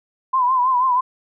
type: tone with vibrato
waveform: sine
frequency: 1014 Hz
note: B5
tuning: 45 cents sharp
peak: -14 dBFS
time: 0.33-1.01 s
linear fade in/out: 10 ms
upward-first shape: triangle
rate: 6.2 Hz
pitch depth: 89 cents each way
effects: none